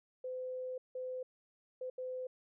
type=tone bursts at uneven times; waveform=sine; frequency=510 Hz; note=C5; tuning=44 cents flat; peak=-38 dBFS; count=4; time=0.24-0.78 / 0.95-1.23 / 1.81-1.9 / 1.98-2.27 s; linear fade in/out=5 ms; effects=none